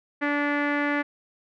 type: tone with low-pass filter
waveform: sawtooth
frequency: 290 Hz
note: D4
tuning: 22 cents flat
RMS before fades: -25 dBFS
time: 0.21-1.03 s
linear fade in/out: 20 ms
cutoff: 1900 Hz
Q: 4.2
effects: none